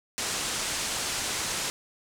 white low-pass noise, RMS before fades -31 dBFS, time 0.18-1.7 s, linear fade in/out 0 ms, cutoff 8800 Hz, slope 24 dB/octave, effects none

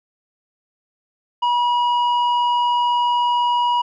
square tone with low-pass filter, 967 Hz, B5, 37 cents flat, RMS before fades -18 dBFS, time 1.42-3.82 s, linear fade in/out 10 ms, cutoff 2100 Hz, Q 3.2, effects none

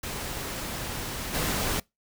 pink noise with level steps, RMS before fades -34 / -28 dBFS, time 0.03-1.8 s, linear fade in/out 5 ms, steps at 1.33 s, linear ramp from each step 20 ms, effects noise-tail reverb RT60 0.2 s tail -25 dB re dry

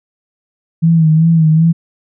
sine tone with vibrato, 161.2 Hz, E3, 38 cents flat, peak -6 dBFS, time 0.82-1.73 s, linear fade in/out 20 ms, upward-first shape sine, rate 2.6 Hz, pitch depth 56 cents each way, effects none

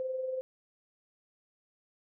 sine tone with amplitude modulation, 518 Hz, C5, 17 cents flat, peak -30 dBFS, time 0-0.41 s, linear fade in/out 0 ms, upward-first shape sine, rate 21.4 Hz, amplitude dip 45%, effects none

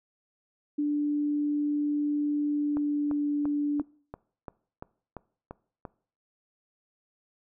sine tone with pitch glide, 293.7 to 291.7 Hz, D4 to D4, 0 to -12 cents, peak -24 dBFS, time 0.78-3.82 s, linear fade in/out 10 ms, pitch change -12 cents, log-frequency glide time 2.5-3.28 s
click train, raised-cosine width 1 ms, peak -24 dBFS, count 10, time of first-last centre 2.77-5.852 s, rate 2.92 Hz
effects noise-tail reverb RT60 0.5 s tail -22 dB re dry

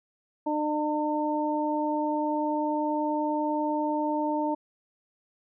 harmonic tone, 301.7 Hz, D4, 47 cents sharp, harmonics 1 / 2 / 3, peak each -28 / -31 / -29 dBFS, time 0.46-4.55 s, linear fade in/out 10 ms, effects none

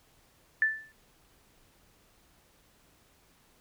sine tone with exponential decay, 1760 Hz, A6, in tune, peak -19 dBFS, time 0.62-0.92 s, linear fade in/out 1 ms, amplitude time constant 65 ms, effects pink hiss -64 dBFS RMS until 3.6 s

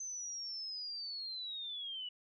sine linear sweep, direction down, 6210 to 2917 Hz, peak -40 dBFS, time 0-2.09 s, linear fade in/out 5 ms, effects none

